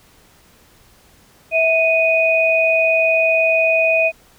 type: tone pair together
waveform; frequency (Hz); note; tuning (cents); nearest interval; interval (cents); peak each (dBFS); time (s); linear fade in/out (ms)
sine; 652 / 2486; E5 / D#7; -19 / -2; octave + major seventh; 2317; -15; 1.51-4.12; 50
effects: pink hiss -51 dBFS RMS until 4.38 s